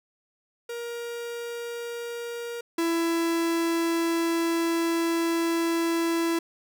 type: tone pair in turn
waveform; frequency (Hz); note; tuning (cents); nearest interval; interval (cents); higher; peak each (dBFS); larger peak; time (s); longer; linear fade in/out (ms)
45% pulse; 471.7 / 333.5; A#4 / E4; +20 / +20; tritone; 600; first; -32 / -23; second; 0.69-2.61 / 2.78-6.39; second; 5
effects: none